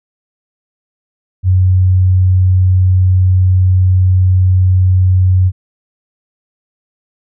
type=tone; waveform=sine; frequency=92.5 Hz; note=F#2; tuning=in tune; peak=-6 dBFS; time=1.43-5.52 s; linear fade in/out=50 ms; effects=none